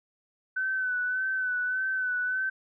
sine tone with vibrato, 1511 Hz, F#6, 36 cents sharp, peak -26 dBFS, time 0.56-2.5 s, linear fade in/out 10 ms, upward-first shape sine, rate 1.7 Hz, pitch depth 36 cents each way, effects none

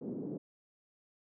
white band-pass noise, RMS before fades -40 dBFS, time 0.01-0.38 s, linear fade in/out 10 ms, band 170 to 360 Hz, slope 24 dB/octave, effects none

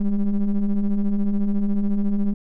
triangle ring-modulated tone, 98 Hz, G2, in tune, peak -12 dBFS, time 0-2.34 s, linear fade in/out 10 ms, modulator 105 Hz, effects none

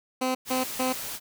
15% pulse tone bursts, 257.2 Hz, C4, 30 cents flat, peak -18 dBFS, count 3, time 0.21-0.93 s, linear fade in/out 10 ms, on 140 ms, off 150 ms
white noise, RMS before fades -35 dBFS, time 0.45-1.2 s, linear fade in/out 50 ms
effects none

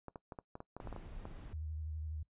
clicks, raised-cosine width 1 ms, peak -31 dBFS, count 12, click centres 0.083 / 0.158 / 0.322 / 0.388 / 0.554 / 0.604 / 0.766 / 0.802 / 0.873 / 0.927 / 0.963 / 1.254 s
brown noise, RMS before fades -48 dBFS, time 0.8-1.53 s, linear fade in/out 0 ms
sine tone with vibrato, 77.78 Hz, D#2, in tune, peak -39 dBFS, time 1.53-2.23 s, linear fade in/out 5 ms, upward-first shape square, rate 12 Hz, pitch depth 35 cents each way
effects noise-tail reverb RT60 0.1 s tail -21 dB re dry + resampled to 8000 Hz

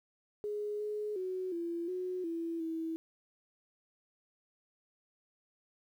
sine tone with pitch steps, 417.2 / 421.1 / 371.3 / 339.7 / 365.9 / 332.9 / 325 Hz, G#4 / G#4 / F#4 / F4 / F#4 / E4 / E4, +8 / +24 / +6 / -48 / -19 / +17 / -24 cents, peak -34 dBFS, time 0.44-2.96 s, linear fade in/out 0 ms, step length 360 ms, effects 11-bit

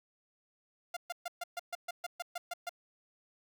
sawtooth tone bursts, 698.5 Hz, F5, in tune, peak -32 dBFS, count 12, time 0.94-2.694 s, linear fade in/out 5 ms, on 27 ms, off 130 ms, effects none

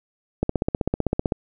click train, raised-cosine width 2 ms, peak -7 dBFS, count 15, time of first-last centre 0.43-1.322 s, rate 15.7 Hz, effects none

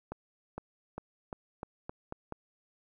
accelerating click train, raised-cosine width 1 ms, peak -24 dBFS, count 8, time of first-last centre 0.12-2.324 s, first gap 460 ms, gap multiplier 0.87, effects 11-bit

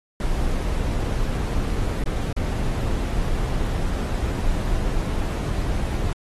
brown noise with dropouts, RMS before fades -23 dBFS, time 0.2-6.13 s, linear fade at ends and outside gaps 2 ms, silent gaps 2.039-2.059 / 2.328-2.365 s, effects AAC 32 kbps

